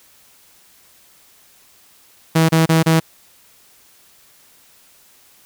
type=tone bursts; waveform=sawtooth; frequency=161.8 Hz; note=E3; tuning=32 cents flat; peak=-7 dBFS; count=4; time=2.35-3 s; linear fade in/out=10 ms; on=140 ms; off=30 ms; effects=white hiss -51 dBFS RMS until 5.45 s